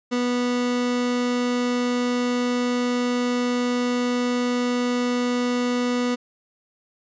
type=tone; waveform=30% pulse; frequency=245.4 Hz; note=B3; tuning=11 cents flat; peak=-18 dBFS; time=0.11-6.16 s; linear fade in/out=20 ms; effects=resampled to 16000 Hz